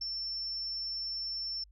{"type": "tone", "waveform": "sine", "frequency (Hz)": 5390, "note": "E8", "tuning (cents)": 38, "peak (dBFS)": -34, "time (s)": [0.01, 1.64], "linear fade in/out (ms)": 5, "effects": ["added 50 Hz sine -56 dBFS peak until 1.71 s"]}